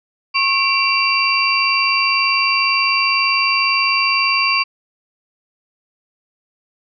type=tone cluster; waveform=sine; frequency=1089 / 2331 / 2742 / 4667 Hz; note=C#6 / D7 / F7 / D8; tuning=-31 / -14 / -32 / -12 cents; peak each=-19 dBFS; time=0.34-4.64 s; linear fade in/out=20 ms; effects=none

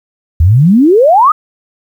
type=exponential sweep; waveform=sine; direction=up; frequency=75.1 to 1295 Hz; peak=-3 dBFS; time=0.4-1.32 s; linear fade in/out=5 ms; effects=7-bit

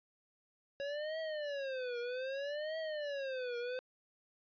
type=tone with vibrato; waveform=square; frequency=554 Hz; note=C#5; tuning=1 cent flat; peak=-38 dBFS; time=0.8-3.79 s; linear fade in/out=0 ms; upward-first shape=triangle; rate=0.63 Hz; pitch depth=270 cents each way; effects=resampled to 11025 Hz

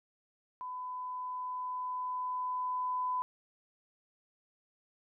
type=tone with level ramp; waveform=sine; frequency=1004 Hz; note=B5; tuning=28 cents sharp; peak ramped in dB=-38 to -30 dBFS; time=0.61-3.22 s; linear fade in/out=0 ms; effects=none

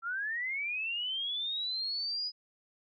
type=linear sweep; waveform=sine; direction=up; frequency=1330 to 5000 Hz; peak=-32 dBFS; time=0.02-2.32 s; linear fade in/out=50 ms; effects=none

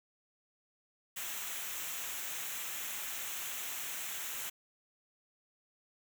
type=noise with comb filter; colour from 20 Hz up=white; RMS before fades=-40 dBFS; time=1.16-4.5 s; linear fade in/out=10 ms; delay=0.21 ms; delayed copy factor=-0.6; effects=none

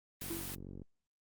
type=noise; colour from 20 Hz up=white; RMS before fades=-43 dBFS; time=0.21-0.55 s; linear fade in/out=5 ms
type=click train; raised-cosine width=3 ms; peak=-34 dBFS; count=29; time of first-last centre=0.22-0.818 s; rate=46.8 Hz
type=tone with exponential decay; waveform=triangle; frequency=333.5 Hz; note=E4; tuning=20 cents sharp; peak=-33 dBFS; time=0.3-0.61 s; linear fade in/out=5 ms; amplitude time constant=66 ms
effects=noise-tail reverb RT60 0.1 s tail -25 dB re dry + Opus 32 kbps

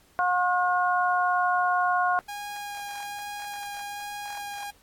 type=harmonic tone; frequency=359.6 Hz; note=F#4; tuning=49 cents flat; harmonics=2 / 3 / 4; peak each=-24 / -26 / -27 dBFS; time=0.19-2.19 s; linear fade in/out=0 ms
type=tone with vibrato; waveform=sawtooth; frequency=817 Hz; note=G#5; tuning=29 cents flat; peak=-30 dBFS; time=2.28-4.71 s; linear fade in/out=10 ms; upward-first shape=sine; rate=1.2 Hz; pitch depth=8 cents each way
effects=pink hiss -60 dBFS RMS until 4.82 s + AAC 64 kbps

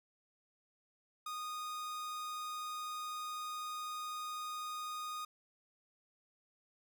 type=tone; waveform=45% pulse; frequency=1236 Hz; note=D#6; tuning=12 cents flat; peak=-40 dBFS; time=1.26-5.25 s; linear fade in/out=5 ms; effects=none

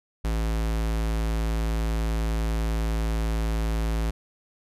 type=tone; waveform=square; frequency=55.1 Hz; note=A1; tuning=3 cents sharp; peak=-24 dBFS; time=0.24-4.11 s; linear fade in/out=10 ms; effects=resampled to 32000 Hz

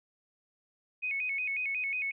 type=tone with vibrato; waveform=sine; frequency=2349 Hz; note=D7; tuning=in tune; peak=-30 dBFS; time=1.02-2.12 s; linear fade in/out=20 ms; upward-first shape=square; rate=5.5 Hz; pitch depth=110 cents each way; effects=none

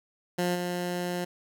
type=tone with level steps; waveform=15% pulse; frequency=177.3 Hz; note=F3; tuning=26 cents sharp; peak=-19 / -23 dBFS; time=0.38-1.25 s; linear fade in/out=10 ms; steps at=0.54 s; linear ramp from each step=20 ms; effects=none

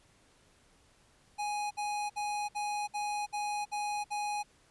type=tone bursts; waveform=square; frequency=830.6 Hz; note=G#5; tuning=in tune; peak=-33 dBFS; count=8; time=1.38-4.433 s; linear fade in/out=20 ms; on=330 ms; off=59 ms; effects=pink hiss -65 dBFS RMS until 4.7 s + resampled to 24000 Hz

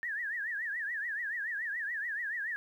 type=tone with vibrato; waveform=sine; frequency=1774 Hz; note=A6; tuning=14 cents sharp; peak=-33 dBFS; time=0.03-2.56 s; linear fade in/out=0 ms; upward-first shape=triangle; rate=7 Hz; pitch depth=200 cents each way; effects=11-bit

